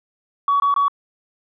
sine tone bursts, 1129 Hz, C#6, 31 cents sharp, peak -13 dBFS, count 3, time 0.48-0.882 s, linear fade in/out 2 ms, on 120 ms, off 21 ms, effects tanh soft clip ceiling -10 dBFS

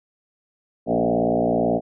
sine tone with frequency modulation, 442.7 Hz, A4, 11 cents sharp, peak -17 dBFS, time 0.86-1.81 s, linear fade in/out 50 ms, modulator 58.3 Hz, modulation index 4.6, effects none

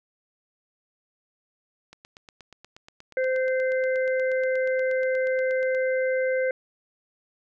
click train, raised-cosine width 0.2 ms, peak -28 dBFS, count 33, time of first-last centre 1.93-5.749 s, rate 8.38 Hz
harmonic tone, 518 Hz, C5, 17 cents flat, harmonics 1 / 3 / 4, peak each -22 / -32 / -34 dBFS, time 3.17-6.51 s, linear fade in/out 2 ms
effects none

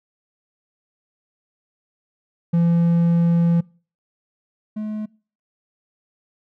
triangle tone pair in turn, 169.7 / 213.8 Hz, F3 / A3, -49 / -49 cents, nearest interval major third, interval 400 cents, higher second, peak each -12 / -22 dBFS, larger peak first, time 2.53-3.61 / 4.76-5.06 s, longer first, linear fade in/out 10 ms, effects noise-tail reverb RT60 0.4 s tail -24 dB re dry

